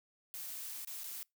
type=noise with dropouts; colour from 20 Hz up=blue; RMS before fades=-44 dBFS; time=0.34-1.23 s; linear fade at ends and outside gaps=0 ms; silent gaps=0.848-0.873 / 1.036-1.041 s; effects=noise-tail reverb RT60 0.2 s tail -26 dB re dry